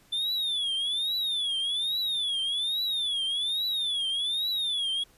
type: tone with vibrato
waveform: triangle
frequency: 3520 Hz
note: A7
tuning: in tune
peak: -25 dBFS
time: 0.12-5.04 s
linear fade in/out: 10 ms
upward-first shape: triangle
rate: 1.2 Hz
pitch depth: 210 cents each way
effects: pink hiss -60 dBFS RMS until 5.17 s + resampled to 32000 Hz